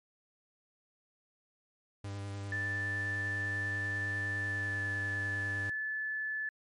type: tone with vibrato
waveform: 45% pulse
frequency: 100 Hz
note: G2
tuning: 35 cents sharp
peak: -38 dBFS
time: 2.04-5.7 s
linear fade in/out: 5 ms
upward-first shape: sine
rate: 10 Hz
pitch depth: 15 cents each way
type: tone with pitch glide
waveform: sine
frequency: 1760 to 1734.8 Hz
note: A6 to A6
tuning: 0 to -25 cents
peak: -33 dBFS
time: 2.52-6.49 s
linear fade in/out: 2 ms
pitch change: -25 cents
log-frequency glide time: 4.37-4.87 s
effects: MP3 48 kbps